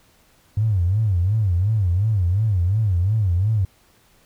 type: tone with vibrato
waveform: triangle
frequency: 98 Hz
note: G2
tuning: in tune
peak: -12 dBFS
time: 0.57-3.65 s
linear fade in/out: 5 ms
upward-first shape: sine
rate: 2.8 Hz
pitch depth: 230 cents each way
effects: tanh soft clip ceiling -14 dBFS + pink hiss -57 dBFS RMS until 4.25 s